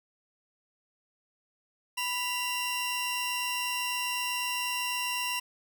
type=tone pair together; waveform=sawtooth; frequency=987 / 2768 Hz; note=B5 / F7; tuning=-1 / -16 cents; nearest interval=octave + tritone; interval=1785 cents; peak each=-30 / -28 dBFS; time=1.97-5.4 s; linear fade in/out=10 ms; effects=none